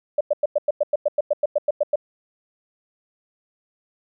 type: tone bursts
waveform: sine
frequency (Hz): 591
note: D5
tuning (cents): +11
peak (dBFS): -15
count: 15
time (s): 0.18-1.958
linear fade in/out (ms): 5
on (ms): 28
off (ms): 97
effects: none